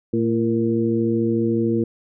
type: harmonic tone with a mistuned harmonic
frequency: 113.7 Hz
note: A#2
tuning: 43 cents flat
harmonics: 1 / 2 / 3 / 4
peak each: -26 / -21 / -21 / -26 dBFS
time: 0.13-1.84 s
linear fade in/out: 5 ms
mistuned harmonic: 4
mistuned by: +42 cents
effects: none